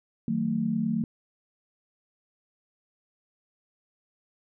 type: tone cluster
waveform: sine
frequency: 157 / 185.9 / 225.3 Hz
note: D#3 / F#3 / A3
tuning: +16 / +8 / +41 cents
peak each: -33 / -30 / -26 dBFS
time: 0.28-1.04 s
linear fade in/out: 2 ms
effects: none